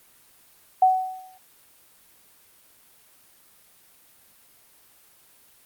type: tone with exponential decay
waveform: sine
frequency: 749 Hz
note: F#5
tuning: 21 cents sharp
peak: -11 dBFS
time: 0.82-1.38 s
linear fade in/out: 5 ms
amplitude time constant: 120 ms
effects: white hiss -56 dBFS RMS until 5.65 s + Opus 32 kbps